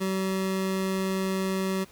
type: tone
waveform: 25% pulse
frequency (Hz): 190.4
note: F#3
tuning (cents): +50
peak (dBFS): -22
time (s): 0-1.85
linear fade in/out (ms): 20
effects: pink hiss -54 dBFS RMS until 1.91 s

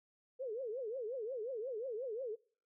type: tone with vibrato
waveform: sine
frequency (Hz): 478.4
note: A#4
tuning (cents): +45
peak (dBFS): -38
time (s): 0.39-2.36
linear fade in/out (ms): 20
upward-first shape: triangle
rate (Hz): 5.6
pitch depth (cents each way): 270
effects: noise-tail reverb RT60 0.5 s tail -25 dB re dry

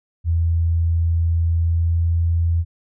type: tone with pitch glide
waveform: sine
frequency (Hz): 83.4 to 84.03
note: E2 to E2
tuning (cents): +21 to +34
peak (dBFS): -15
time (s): 0.24-2.65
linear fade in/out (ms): 50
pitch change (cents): +13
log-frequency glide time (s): 1.57-2.03
effects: none

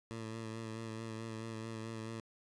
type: tone with vibrato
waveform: 15% pulse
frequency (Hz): 112.1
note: A2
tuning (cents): +33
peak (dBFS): -35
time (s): 0.11-2.2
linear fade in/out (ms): 0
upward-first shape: sine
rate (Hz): 4.6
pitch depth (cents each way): 30
effects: resampled to 22050 Hz

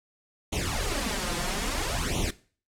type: noise with flanger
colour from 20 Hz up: pink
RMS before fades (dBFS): -29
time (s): 0.52-2.31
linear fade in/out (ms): 10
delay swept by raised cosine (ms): 0.3 to 5.8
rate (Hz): 0.6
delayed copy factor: +1
effects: noise-tail reverb RT60 0.4 s tail -18 dB re dry + low-pass 10000 Hz 12 dB/octave

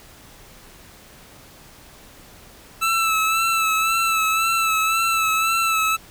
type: tone with vibrato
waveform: 25% pulse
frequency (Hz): 1318.5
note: E6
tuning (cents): 0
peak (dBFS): -14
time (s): 2.81-5.97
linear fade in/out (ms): 20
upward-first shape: sine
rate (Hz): 1.9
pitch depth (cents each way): 33
effects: pink hiss -46 dBFS RMS until 6.1 s

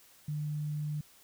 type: tone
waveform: sine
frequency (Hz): 150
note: D3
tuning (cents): +37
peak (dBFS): -32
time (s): 0.28-1.01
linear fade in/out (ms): 5
effects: white hiss -60 dBFS RMS until 1.23 s

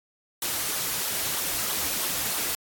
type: noise with flanger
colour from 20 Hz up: white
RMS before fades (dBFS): -28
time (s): 0.42-2.55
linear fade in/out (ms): 2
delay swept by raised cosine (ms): 0.4 to 5.2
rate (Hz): 3.1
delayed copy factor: -0.5
effects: AAC 64 kbps

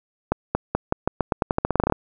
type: accelerating click train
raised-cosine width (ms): 1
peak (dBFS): -5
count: 18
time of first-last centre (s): 0.32-1.923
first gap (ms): 230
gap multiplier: 0.87
effects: none

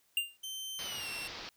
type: tone with exponential decay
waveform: square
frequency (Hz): 2794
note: F7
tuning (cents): 0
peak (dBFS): -26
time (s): 0.17-0.37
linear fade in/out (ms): 2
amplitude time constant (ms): 42
type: tone with pitch glide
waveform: sawtooth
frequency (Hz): 3100 to 2714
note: G7 to E7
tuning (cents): -20 to +50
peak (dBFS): -36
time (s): 0.43-1.28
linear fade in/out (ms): 10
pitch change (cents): -230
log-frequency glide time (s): 0.82-1.08
type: low-pass noise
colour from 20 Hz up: white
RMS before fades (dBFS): -45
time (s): 0.79-1.49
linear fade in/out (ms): 0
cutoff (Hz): 5300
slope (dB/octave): 48
effects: white hiss -71 dBFS RMS until 1.56 s

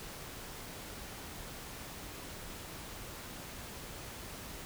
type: silence
effects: pink hiss -46 dBFS RMS until 4.65 s

